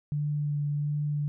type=tone with vibrato; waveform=sine; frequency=146.83 Hz; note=D3; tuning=in tune; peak=-26 dBFS; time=0.12-1.28 s; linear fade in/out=0 ms; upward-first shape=sine; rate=1.4 Hz; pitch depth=13 cents each way; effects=none